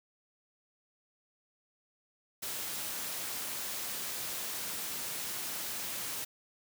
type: high-pass noise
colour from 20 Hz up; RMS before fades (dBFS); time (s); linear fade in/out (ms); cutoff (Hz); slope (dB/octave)
white; -38; 2.42-6.25; 10; 100; 12
effects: none